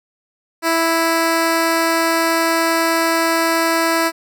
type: tone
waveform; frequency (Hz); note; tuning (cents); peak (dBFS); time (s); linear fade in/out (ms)
10% pulse; 329.6; E4; 0; -6; 0.62-4.12; 50
effects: none